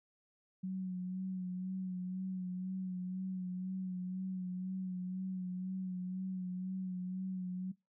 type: tone with vibrato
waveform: sine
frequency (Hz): 185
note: F#3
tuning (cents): 0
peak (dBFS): -36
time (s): 0.63-7.72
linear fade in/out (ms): 10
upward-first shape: sine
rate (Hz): 2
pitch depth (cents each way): 33
effects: noise-tail reverb RT60 0.2 s tail -21 dB re dry